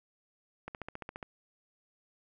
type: click train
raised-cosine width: 0.5 ms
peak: -25 dBFS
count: 9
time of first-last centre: 0.68-1.228 s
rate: 14.6 Hz
effects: none